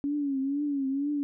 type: tone with vibrato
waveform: sine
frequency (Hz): 280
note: C#4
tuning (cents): +18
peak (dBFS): -26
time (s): 0.04-1.23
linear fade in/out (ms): 0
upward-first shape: triangle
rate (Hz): 2.1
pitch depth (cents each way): 100
effects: none